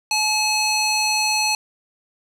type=tone with band-pass filter; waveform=square; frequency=857 Hz; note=A5; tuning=46 cents flat; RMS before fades=-20 dBFS; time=0.11-1.55 s; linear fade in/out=2 ms; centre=5000 Hz; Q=0.99; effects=none